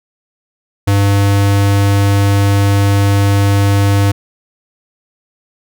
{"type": "tone", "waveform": "square", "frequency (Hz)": 100, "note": "G2", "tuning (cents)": 35, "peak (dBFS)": -9, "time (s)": [0.87, 4.12], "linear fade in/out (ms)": 10, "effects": []}